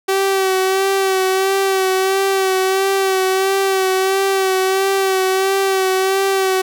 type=tone with vibrato; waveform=sawtooth; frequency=383.2 Hz; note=G4; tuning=39 cents flat; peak=-10 dBFS; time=0.08-6.62 s; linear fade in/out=10 ms; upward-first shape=sine; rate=1.5 Hz; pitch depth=31 cents each way; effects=none